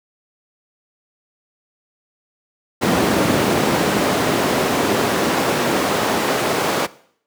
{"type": "noise with high-pass filter sweep", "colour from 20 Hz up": "brown", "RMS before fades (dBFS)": -18, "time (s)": [2.81, 6.87], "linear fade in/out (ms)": 20, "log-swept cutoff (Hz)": [220, 430], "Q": 0.76, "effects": ["noise-tail reverb RT60 0.6 s tail -19 dB re dry", "high-pass 80 Hz 12 dB/octave"]}